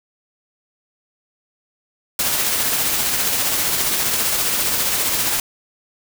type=noise with tremolo; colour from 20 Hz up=white; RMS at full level=-18 dBFS; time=2.19-5.4 s; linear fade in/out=2 ms; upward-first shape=triangle; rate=15 Hz; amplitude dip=35%; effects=none